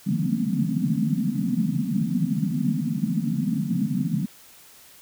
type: band-pass noise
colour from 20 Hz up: white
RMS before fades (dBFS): -24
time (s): 0.06-4.26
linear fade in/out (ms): 10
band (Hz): 140 to 260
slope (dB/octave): 96
effects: white hiss -50 dBFS RMS until 5.01 s